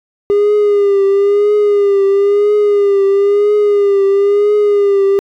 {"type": "tone with vibrato", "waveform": "triangle", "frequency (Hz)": 405.2, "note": "G#4", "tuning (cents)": -43, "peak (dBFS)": -5, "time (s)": [0.3, 5.19], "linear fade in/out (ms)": 0, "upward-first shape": "triangle", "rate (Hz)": 1, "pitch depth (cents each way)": 59, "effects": ["tanh soft clip ceiling -2 dBFS"]}